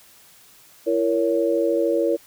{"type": "chord", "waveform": "sine", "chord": "A# diminished", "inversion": "second", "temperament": "just", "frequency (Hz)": [335.6, 466.2, 559.4], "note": ["E4", "A#4", "C#5"], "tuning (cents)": [31, 0, 16], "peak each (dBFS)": -22, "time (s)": [0.86, 2.17], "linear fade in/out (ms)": 20, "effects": ["white hiss -51 dBFS RMS until 2.26 s"]}